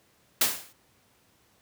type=noise with exponential decay; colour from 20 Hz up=white; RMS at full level=-19 dBFS; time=0.41-0.73 s; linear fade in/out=5 ms; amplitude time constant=68 ms; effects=pink hiss -64 dBFS RMS until 1.61 s + high-pass 80 Hz 12 dB/octave